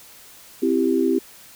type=chord; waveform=sine; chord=C major; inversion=none; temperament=equal with one note detuned; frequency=261.6 / 333.3 / 392 Hz; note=C4 / E4 / G4; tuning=0 / +19 / 0 cents; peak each=-21 dBFS; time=0.62-1.19 s; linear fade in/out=10 ms; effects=white hiss -46 dBFS RMS until 1.55 s